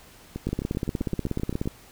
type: two click trains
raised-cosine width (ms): 3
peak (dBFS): -18 / -13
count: 11 / 21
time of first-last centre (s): 0.36-1.657 / 0.47-1.675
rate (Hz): 7.71 / 16.6
effects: pink hiss -51 dBFS RMS until 1.91 s